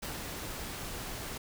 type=noise with ADSR envelope; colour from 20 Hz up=pink; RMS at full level=-38 dBFS; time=0.02-1.38 s; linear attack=12 ms; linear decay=140 ms; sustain=-2 dB; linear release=8 ms; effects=none